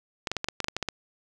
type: clicks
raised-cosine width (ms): 0.2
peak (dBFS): -11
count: 11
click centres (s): 0.272 / 0.316 / 0.367 / 0.444 / 0.486 / 0.603 / 0.644 / 0.684 / 0.766 / 0.827 / 0.887
effects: none